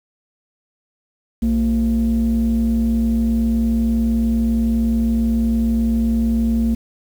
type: tone pair together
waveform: sine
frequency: 60.36 / 227.9 Hz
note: B1 / A#3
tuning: -39 / -39 cents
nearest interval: octave + major seventh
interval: 2300 cents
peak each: -18 / -14 dBFS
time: 1.42-6.75 s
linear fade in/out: 10 ms
effects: tanh soft clip ceiling -11 dBFS + 7-bit